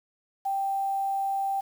sine tone with quantisation, 784 Hz, G5, in tune, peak -25 dBFS, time 0.45-1.61 s, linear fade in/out 10 ms, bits 8, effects none

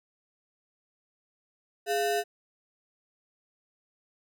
square ring-modulated tone, 554.4 Hz, C#5, in tune, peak -23 dBFS, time 1.86-2.24 s, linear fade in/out 50 ms, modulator 140 Hz, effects none

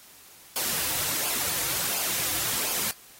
white noise with flanger, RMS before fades -28 dBFS, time 0.56-2.91 s, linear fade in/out 0 ms, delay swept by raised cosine 0.51 to 4.91 ms, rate 1.4 Hz, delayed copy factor -0.6, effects white hiss -51 dBFS RMS until 3.19 s + AAC 48 kbps

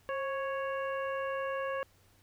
harmonic tone with a mistuned harmonic, 554.4 Hz, C#5, in tune, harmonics 1 / 2 / 3 / 4 / 5, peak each -34 / -38 / -41 / -51 / -48 dBFS, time 0.09-1.83 s, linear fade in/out 0 ms, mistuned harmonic 1, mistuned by -55 cents, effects added 95 Hz sine -66 dBFS peak until 2.22 s + pink hiss -66 dBFS RMS until 2.22 s

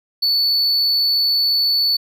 triangle tone, 4463 Hz, C#8, 11 cents sharp, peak -13 dBFS, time 0.22-1.97 s, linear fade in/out 10 ms, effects none

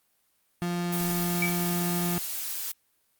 35% pulse tone, 174.61 Hz, F3, in tune, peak -25 dBFS, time 0.62-2.18 s, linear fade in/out 0 ms
blue noise, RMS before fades -33 dBFS, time 0.92-2.72 s, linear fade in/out 5 ms
sine tone with exponential decay, 2299 Hz, D7, 37 cents flat, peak -22 dBFS, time 1.42-1.63 s, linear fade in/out 5 ms, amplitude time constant 45 ms
effects white hiss -70 dBFS RMS until 3.19 s + Opus 32 kbps

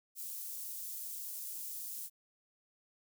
white high-pass noise, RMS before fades -43 dBFS, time 0.15-2.1 s, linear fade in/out 50 ms, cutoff 8500 Hz, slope 12 dB/octave, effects none

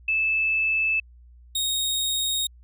sine / sawtooth tone pair in turn, 2623 / 3736 Hz, E7 / A#7, -9 / +3 cents, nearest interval tritone, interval 612 cents, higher second, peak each -20 dBFS, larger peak neither, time 0.08-1 / 1.55-2.47 s, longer neither, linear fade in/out 5 ms, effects added 60 Hz sine -47 dBFS peak until 2.63 s

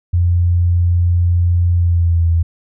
sine tone with pitch glide, 87.31 to 83.51 Hz, F2 to E2, 0 to +23 cents, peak -10 dBFS, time 0.13-2.43 s, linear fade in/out 10 ms, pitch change -77 cents, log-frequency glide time 1.74-2.3 s, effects none

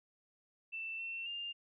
sine tone with pitch steps, 2666 / 2701 / 2803 Hz, E7 / E7 / F7, +19 / +42 / +6 cents, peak -39 dBFS, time 0.72-1.53 s, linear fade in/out 20 ms, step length 270 ms, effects none

